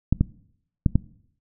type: clicks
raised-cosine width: 5 ms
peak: -5 dBFS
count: 4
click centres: 0.126 / 0.21 / 0.862 / 0.956 s
effects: noise-tail reverb RT60 0.7 s tail -21 dB re dry